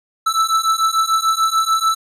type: beating tone pair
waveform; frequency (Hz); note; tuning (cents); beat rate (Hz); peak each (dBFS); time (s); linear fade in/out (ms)
square; 1316 / 1322.8; E6 / E6; -3 / +6; 6.8; -18; 0.26-1.95; 10
effects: low-pass 11000 Hz 12 dB/octave